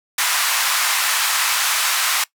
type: band-pass noise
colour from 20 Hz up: pink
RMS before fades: -19 dBFS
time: 0.18-2.24 s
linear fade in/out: 5 ms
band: 1000 to 15000 Hz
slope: 24 dB/octave
effects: noise-tail reverb RT60 0.1 s tail -20 dB re dry